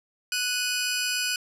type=tone pair together; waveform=15% pulse; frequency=1480 / 2489 Hz; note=F#6 / D#7; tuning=0 / 0 cents; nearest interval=major sixth; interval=900 cents; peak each=-21 dBFS; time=0.32-1.36 s; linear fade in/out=2 ms; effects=low-pass 12000 Hz 12 dB/octave